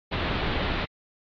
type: low-pass noise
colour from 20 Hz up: pink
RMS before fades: -27 dBFS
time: 0.11-0.86 s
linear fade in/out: 20 ms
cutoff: 4000 Hz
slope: 48 dB/octave
effects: MP3 48 kbps